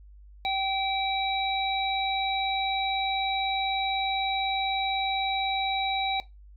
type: harmonic tone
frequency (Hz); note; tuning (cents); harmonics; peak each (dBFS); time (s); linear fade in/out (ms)
774; G5; -22; 1 / 3 / 5; -27 / -32 / -31; 0.45-6.2; 0
effects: noise-tail reverb RT60 0.2 s tail -18 dB re dry + added 50 Hz sine -47 dBFS peak until 6.56 s